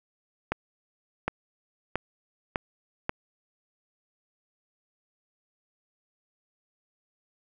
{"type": "accelerating click train", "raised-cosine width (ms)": 0.5, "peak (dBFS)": -11, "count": 5, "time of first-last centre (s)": [0.52, 3.094], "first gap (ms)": 760, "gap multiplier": 0.89, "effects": []}